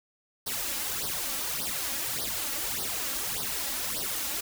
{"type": "noise with flanger", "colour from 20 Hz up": "white", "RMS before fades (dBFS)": -32, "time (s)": [0.46, 4.41], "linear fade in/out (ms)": 10, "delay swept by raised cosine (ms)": [0.2, 3.7], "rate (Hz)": 1.7, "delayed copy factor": 0.85, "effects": []}